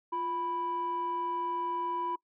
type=tone pair together; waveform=sine; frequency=349.2 / 987.7 Hz; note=F4 / B5; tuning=0 / 0 cents; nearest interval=octave + tritone; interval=1800 cents; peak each=-37 / -30 dBFS; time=0.12-2.16 s; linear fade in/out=10 ms; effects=noise-tail reverb RT60 0.1 s tail -23 dB re dry + tanh soft clip ceiling -26 dBFS